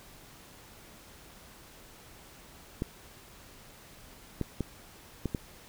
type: clicks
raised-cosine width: 3 ms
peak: -17 dBFS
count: 5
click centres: 2.821 / 4.413 / 4.607 / 5.257 / 5.348 s
effects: pink hiss -53 dBFS RMS until 5.68 s